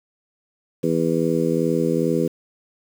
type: harmonic tone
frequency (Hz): 82.41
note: E2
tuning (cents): 0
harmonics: 2 / 3 / 4 / 5 / 6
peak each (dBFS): -24 / -24 / -24 / -24 / -24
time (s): 0.83-2.28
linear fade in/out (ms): 10
effects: 7-bit